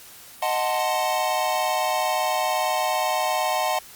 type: chord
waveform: square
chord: D# diminished seventh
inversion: none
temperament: equal with one note detuned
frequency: 622.3 / 740 / 884.1 / 1046.5 Hz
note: D#5 / F#5 / A5 / C6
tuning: 0 / 0 / +8 / 0 cents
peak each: -28 / -26 / -28 / -30 dBFS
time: 0.42-3.79 s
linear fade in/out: 5 ms
effects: white hiss -45 dBFS RMS until 3.95 s + Opus 48 kbps